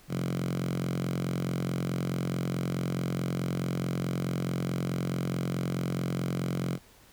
5% pulse tone with high-pass filter, 44.66 Hz, F1, 39 cents sharp, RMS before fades -31 dBFS, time 0.08-6.79 s, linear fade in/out 50 ms, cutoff 150 Hz, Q 7.7, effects pink hiss -57 dBFS RMS until 7.12 s

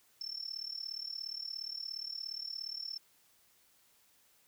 sine tone with amplitude modulation, 5380 Hz, E8, 34 cents sharp, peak -35 dBFS, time 0.21-2.98 s, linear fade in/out 2 ms, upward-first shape sine, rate 37.1 Hz, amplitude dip 90%, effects white hiss -68 dBFS RMS until 4.47 s

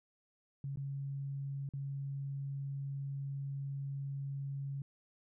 sine tone with dropouts, 138.59 Hz, C#3, in tune, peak -37 dBFS, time 0.64-4.82 s, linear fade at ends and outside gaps 2 ms, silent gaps 0.759-0.772 / 1.69-1.736 s, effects none

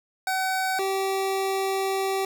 25% pulse tone pair in turn, 757 / 386.5 Hz, F#5 / G4, +39 / -24 cents, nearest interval octave, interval 1163 cents, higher first, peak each -20 dBFS, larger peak neither, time 0.27-0.79 / 0.79-2.25 s, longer second, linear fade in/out 2 ms, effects none

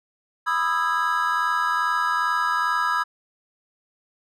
triangle chord, E major seventh, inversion second, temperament just, 988.9 / 1236.1 / 1318.5 / 1648.1 Hz, B5 / D#6 / E6 / G#6, +2 / -12 / 0 / -14 cents, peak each -24 dBFS, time 0.46-3.04 s, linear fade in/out 20 ms, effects none

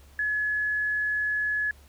sine tone, 1700 Hz, G#6, 40 cents sharp, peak -24 dBFS, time 0.19-1.71 s, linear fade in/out 2 ms, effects added 70 Hz sine -51 dBFS peak until 1.88 s + pink hiss -58 dBFS RMS until 1.88 s

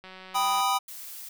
click train, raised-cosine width 0.3 ms, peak -29 dBFS, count 107, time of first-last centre 0.04-0.607 s, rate 187 Hz
square chord, G augmented, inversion none, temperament equal, 784 / 987.8 / 1244.5 Hz, G5 / B5 / D#6, 0 / 0 / 0 cents, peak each -28 dBFS, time 0.34-0.79 s, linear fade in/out 20 ms
blue noise, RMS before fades -41 dBFS, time 0.88-1.29 s, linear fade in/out 5 ms
effects none

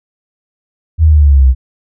sine linear sweep, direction down, 81.5 to 62.5 Hz, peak -3 dBFS, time 0.98-1.55 s, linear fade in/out 50 ms, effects none

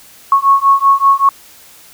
sine beating tone pair, 1099 / 1104.2 Hz, C#6 / C#6, -15 / -7 cents, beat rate 5.2 Hz, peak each -10 dBFS, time 0.32-1.29 s, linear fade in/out 2 ms, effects white hiss -41 dBFS RMS until 1.93 s

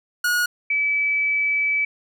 45% pulse / sine tone pair in turn, 1448 / 2299 Hz, F#6 / D7, -38 / -37 cents, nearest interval minor sixth, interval 801 cents, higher second, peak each -18 dBFS, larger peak neither, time 0.24-0.46 / 0.7-1.85 s, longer second, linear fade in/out 5 ms, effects none

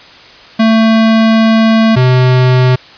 square tone pair in turn, 223 / 127.37 Hz, A3 / C3, +23 / -46 cents, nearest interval minor seventh, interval 969 cents, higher first, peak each -6 dBFS, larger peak neither, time 0.59-1.96 / 1.96-2.76 s, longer first, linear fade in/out 10 ms, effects white hiss -36 dBFS RMS until 2.97 s + resampled to 11025 Hz

